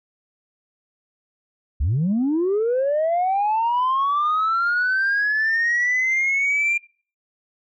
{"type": "linear sweep", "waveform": "sine", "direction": "up", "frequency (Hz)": [58.27, 2392], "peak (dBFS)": -16, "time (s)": [1.8, 6.78], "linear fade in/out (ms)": 10, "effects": ["noise-tail reverb RT60 0.4 s tail -22 dB re dry", "tanh soft clip ceiling -15 dBFS"]}